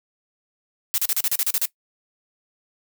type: noise bursts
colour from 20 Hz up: blue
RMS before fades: -21 dBFS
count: 10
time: 0.94-1.655 s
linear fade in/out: 0 ms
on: 40 ms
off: 35 ms
effects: noise-tail reverb RT60 0.1 s tail -19 dB re dry